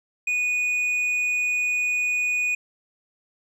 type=tone with tanh clipping; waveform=triangle; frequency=2475 Hz; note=D#7; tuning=10 cents flat; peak=-22 dBFS; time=0.27-2.55 s; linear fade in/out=5 ms; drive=9 dB; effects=none